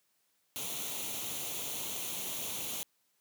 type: noise with comb filter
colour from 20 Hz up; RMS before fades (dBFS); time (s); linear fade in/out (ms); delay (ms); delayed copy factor
white; -38; 0.56-2.83; 0; 0.3; +0.65
effects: white hiss -75 dBFS RMS until 3.2 s + high-pass 100 Hz 12 dB/octave